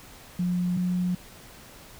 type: tone pair in turn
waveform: sine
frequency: 178.3 / 179.96 Hz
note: F3 / F#3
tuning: +36 / -48 cents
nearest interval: unison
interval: 16 cents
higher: second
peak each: -23 dBFS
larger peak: neither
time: 0.39-0.77 / 0.77-1.15 s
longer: neither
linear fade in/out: 5 ms
effects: pink hiss -48 dBFS RMS until 1.99 s